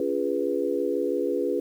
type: chord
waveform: sine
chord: C# dominant seventh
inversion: none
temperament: equal with one note detuned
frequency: 283.3 / 349.2 / 415.3 / 493.9 Hz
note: C#4 / E#4 / G#4 / B4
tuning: +38 / 0 / 0 / 0 cents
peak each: -30 / -29 / -28 / -28 dBFS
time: 0-1.6 s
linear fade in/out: 2 ms
effects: 9-bit